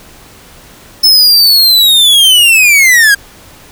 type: linear sweep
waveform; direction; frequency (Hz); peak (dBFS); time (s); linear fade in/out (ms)
45% pulse; down; 5274 to 1589; -3; 1.03-3.15; 10
effects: pink hiss -37 dBFS RMS until 3.71 s